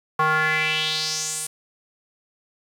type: tone with band-pass filter sweep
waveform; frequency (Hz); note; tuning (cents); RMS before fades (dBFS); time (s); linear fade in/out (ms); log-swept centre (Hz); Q
square; 155.9; D#3; +4; -23; 0.19-1.47; 5; 1100 to 9700; 3.7
effects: 8-bit